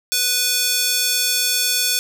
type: tone with high-pass filter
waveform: square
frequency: 493.9 Hz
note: B4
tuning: in tune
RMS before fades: -19 dBFS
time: 0.12-1.99 s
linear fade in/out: 0 ms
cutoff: 4100 Hz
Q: 0.88
effects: none